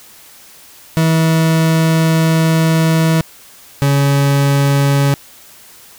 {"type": "tone pair in turn", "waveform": "40% pulse", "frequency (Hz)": [161.6, 140.36], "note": ["E3", "C#3"], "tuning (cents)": [-34, 22], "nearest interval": "major second", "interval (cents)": 244, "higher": "first", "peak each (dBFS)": -9, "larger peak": "neither", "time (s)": [[0.97, 3.21], [3.82, 5.14]], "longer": "first", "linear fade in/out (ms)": 0, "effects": ["white hiss -41 dBFS RMS until 5.98 s"]}